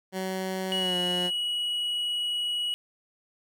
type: tone with pitch glide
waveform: 15% pulse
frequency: 188.4 to 179.06 Hz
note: F#3 to F3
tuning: +32 to +44 cents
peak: -23 dBFS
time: 0.12-1.31 s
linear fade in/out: 50 ms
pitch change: -88 cents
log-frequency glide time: 0.78-0.97 s
type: tone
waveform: triangle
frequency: 2918 Hz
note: F#7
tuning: 25 cents flat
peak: -25 dBFS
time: 0.72-2.74 s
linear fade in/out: 0 ms
effects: none